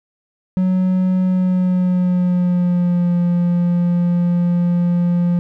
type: tone with pitch glide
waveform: triangle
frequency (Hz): 185 to 174.62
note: F#3 to F3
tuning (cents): 0 to 0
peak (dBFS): -11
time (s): 0.57-5.39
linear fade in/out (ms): 0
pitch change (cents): -100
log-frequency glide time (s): 1.23-3.17
effects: none